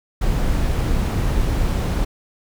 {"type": "noise", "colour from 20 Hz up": "brown", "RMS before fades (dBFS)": -19, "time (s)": [0.21, 2.05], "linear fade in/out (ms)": 10, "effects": []}